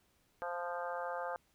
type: harmonic tone with a mistuned harmonic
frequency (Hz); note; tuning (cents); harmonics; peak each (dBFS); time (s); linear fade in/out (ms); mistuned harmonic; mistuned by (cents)
174.61; F3; 0; 3 / 4 / 5 / 6 / 7 / 8 / 9; -41 / -43 / -43 / -50 / -45 / -51 / -47; 0.42-1.36; 0; 6; -16
effects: pink hiss -73 dBFS RMS until 1.54 s